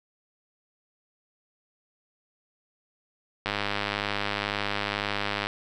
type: click train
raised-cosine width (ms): 0.3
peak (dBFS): -11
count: 206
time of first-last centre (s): 3.46-5.47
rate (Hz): 102
effects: none